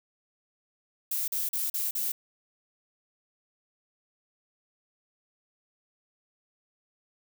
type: noise bursts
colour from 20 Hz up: violet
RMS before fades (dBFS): -30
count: 5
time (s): 1.11-2.12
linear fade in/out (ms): 5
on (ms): 170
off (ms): 40
effects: none